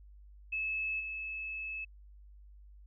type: tone with level steps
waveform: sine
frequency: 2600 Hz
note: E7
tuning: 24 cents flat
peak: -32 / -37 dBFS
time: 0.52-1.85 s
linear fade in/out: 10 ms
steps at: 0.99 s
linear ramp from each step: 20 ms
effects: added 50 Hz sine -52 dBFS peak until 2.86 s